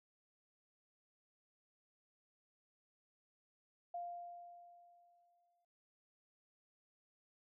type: tone with exponential decay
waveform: sine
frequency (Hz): 698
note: F5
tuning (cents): -1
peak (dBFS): -40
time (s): 3.94-5.65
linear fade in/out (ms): 5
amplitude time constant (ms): 370
effects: none